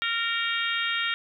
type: harmonic tone with a mistuned harmonic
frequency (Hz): 462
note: A#4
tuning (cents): -16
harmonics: 3 / 4 / 5 / 6 / 7 / 8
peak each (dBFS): -30 / -31 / -32 / -33 / -33 / -34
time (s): 0.02-1.14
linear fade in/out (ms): 0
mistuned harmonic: 6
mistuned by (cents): +19
effects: 10-bit